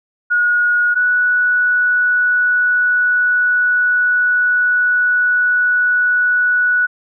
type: tone pair in turn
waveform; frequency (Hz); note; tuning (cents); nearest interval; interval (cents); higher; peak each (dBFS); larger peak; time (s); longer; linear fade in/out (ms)
sine; 1447 / 1473.1; F#6 / F#6; -39 / -8; unison; 31; second; -11; neither; 0.3-0.95 / 0.95-6.87; second; 20
effects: none